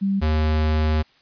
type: tone pair in turn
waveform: sine / square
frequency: 196 / 77.51 Hz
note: G3 / D#2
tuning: 0 / -6 cents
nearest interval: octave + major third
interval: 1606 cents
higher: first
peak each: -18 dBFS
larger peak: neither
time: 0.01-0.21 / 0.21-1.03 s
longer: second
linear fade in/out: 20 ms
effects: white hiss -57 dBFS RMS until 1.21 s + resampled to 11025 Hz